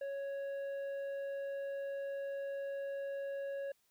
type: tone with tanh clipping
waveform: sine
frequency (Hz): 554.4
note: C#5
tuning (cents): 0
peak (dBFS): -39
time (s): 0.01-3.72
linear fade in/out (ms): 5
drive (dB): 7
effects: white hiss -75 dBFS RMS until 3.9 s